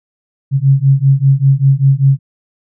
sine beating tone pair, 134.1 / 139.2 Hz, C3 / C#3, +43 / +8 cents, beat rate 5.1 Hz, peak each -10 dBFS, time 0.51-2.19 s, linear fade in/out 50 ms, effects none

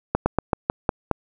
slowing click train, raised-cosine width 1 ms, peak -4 dBFS, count 7, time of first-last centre 0.15-1.113 s, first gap 110 ms, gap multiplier 1.15, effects none

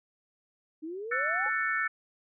sine exponential sweep, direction up, 302 to 880 Hz, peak -35 dBFS, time 0.82-1.5 s, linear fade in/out 20 ms
sine chord, F# minor seventh, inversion third, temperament just, 1332 / 1480 / 1776 / 2220 Hz, E6 / F#6 / A6 / C#7, +18 / 0 / +16 / +2 cents, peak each -33 / -33 / -30 / -35 dBFS, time 1.11-1.88 s, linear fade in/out 10 ms
sine tone with exponential decay, 523.3 Hz, C5, in tune, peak -38 dBFS, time 1.46-1.53 s, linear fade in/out 1 ms, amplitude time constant 15 ms
effects none

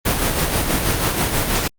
pink noise with tremolo, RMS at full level -17 dBFS, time 0.05-1.68 s, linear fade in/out 10 ms, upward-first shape sine, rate 6.2 Hz, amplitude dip 45%, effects Opus 32 kbps

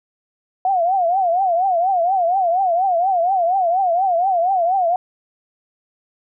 sine tone with vibrato, 724 Hz, F#5, 38 cents flat, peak -14 dBFS, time 0.65-4.96 s, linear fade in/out 2 ms, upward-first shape triangle, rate 4.2 Hz, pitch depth 170 cents each way, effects none

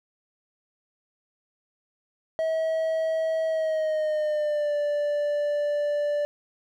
triangle tone with pitch glide, 643 to 586.2 Hz, E5 to D5, -43 to -3 cents, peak -21 dBFS, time 2.39-6.25 s, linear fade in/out 0 ms, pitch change -160 cents, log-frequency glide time 3.47-4.75 s, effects none

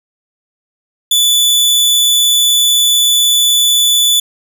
sawtooth tone, 3473 Hz, A7, 23 cents flat, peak -5 dBFS, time 1.11-4.2 s, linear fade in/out 5 ms, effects none

